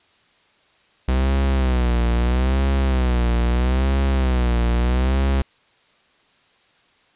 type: tone with vibrato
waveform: 45% pulse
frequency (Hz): 63.1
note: B1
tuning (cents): +38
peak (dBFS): -16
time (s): 1.08-5.42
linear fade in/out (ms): 5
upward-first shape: sine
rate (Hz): 0.77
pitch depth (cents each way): 120
effects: white hiss -58 dBFS RMS until 7.15 s + resampled to 8000 Hz